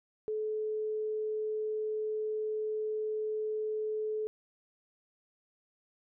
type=tone; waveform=sine; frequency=430.8 Hz; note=A4; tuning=37 cents flat; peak=-31 dBFS; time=0.28-4.27 s; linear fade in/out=0 ms; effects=none